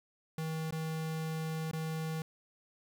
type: tone with dropouts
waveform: square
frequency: 159.4 Hz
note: D#3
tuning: 42 cents sharp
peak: -35 dBFS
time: 0.38-2.22 s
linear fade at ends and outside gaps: 2 ms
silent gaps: 0.708-0.724 / 1.713-1.732 s
effects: 11-bit